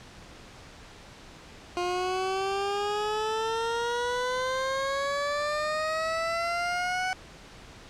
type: exponential sweep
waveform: 20% pulse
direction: up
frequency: 352.7 to 749 Hz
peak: -22 dBFS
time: 1.77-7.13 s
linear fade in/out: 0 ms
effects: pink hiss -48 dBFS RMS until 7.89 s + low-pass 6000 Hz 12 dB/octave